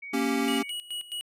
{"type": "tone", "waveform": "sine", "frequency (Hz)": 2246, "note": "C#7", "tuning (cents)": 22, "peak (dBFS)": -37, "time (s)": [0.02, 0.71], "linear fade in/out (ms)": 10}
{"type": "chord", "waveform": "square", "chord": "G diminished", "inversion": "first", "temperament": "equal", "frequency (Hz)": [233.1, 277.2, 392], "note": ["Bb3", "Db4", "G4"], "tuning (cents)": [0, 0, 0], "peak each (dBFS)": [-30, -28, -32], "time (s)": [0.13, 0.63], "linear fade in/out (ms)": 10}
{"type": "tone with tremolo", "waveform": "square", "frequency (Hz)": 2913, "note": "F#7", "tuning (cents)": -28, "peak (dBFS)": -32, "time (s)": [0.48, 1.21], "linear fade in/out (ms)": 0, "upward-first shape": "square", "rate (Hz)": 4.7, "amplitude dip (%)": 80}
{"effects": ["resampled to 32000 Hz"]}